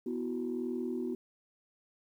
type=chord; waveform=sine; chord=B suspended fourth; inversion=none; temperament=equal with one note detuned; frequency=246.9 / 328.7 / 370 Hz; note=B3 / E4 / F#4; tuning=0 / -5 / 0 cents; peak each=-35 / -39 / -36 dBFS; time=0.06-1.15 s; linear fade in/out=5 ms; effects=tanh soft clip ceiling -25 dBFS + 11-bit